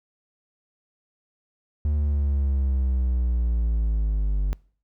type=linear sweep; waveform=triangle; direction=down; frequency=75.1 to 47.84 Hz; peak=-18 dBFS; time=1.85-4.53 s; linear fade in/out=0 ms; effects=noise-tail reverb RT60 0.5 s tail -26 dB re dry